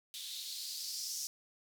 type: noise with band-pass filter sweep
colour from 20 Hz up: violet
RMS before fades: -42 dBFS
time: 0.14-1.27 s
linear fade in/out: 0 ms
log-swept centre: 3500 to 5700 Hz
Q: 4.1
effects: none